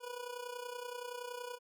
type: tone with amplitude modulation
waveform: 25% pulse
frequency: 489.4 Hz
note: B4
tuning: 16 cents flat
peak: -35 dBFS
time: 0-1.59 s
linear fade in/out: 50 ms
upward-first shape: sine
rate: 30.6 Hz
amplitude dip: 70%
effects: none